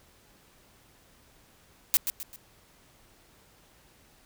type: noise with echo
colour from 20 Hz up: blue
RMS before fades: -21 dBFS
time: 1.94-1.97 s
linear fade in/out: 0 ms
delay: 130 ms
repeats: 3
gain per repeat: -8 dB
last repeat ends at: 2.36 s
effects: pink hiss -60 dBFS RMS until 4.25 s